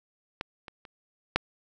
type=clicks; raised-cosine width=0.3 ms; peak=-16 / -25 / -30 / -6 dBFS; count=4; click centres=0.411 / 0.682 / 0.852 / 1.36 s; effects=none